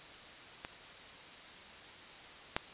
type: clicks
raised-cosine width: 0.3 ms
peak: -24 / -14 dBFS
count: 2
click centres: 0.649 / 2.565 s
effects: white hiss -51 dBFS RMS until 2.73 s + resampled to 8000 Hz